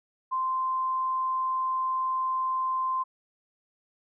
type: tone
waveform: sine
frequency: 1041 Hz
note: C6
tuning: 9 cents flat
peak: -25 dBFS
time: 0.31-3.04 s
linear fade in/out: 20 ms
effects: none